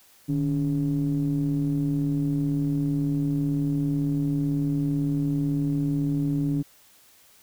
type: ring-modulated tone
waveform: triangle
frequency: 66 Hz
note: C2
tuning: 16 cents sharp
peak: -17 dBFS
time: 0.28-6.63 s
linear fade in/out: 20 ms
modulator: 217 Hz
effects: white hiss -56 dBFS RMS until 7.42 s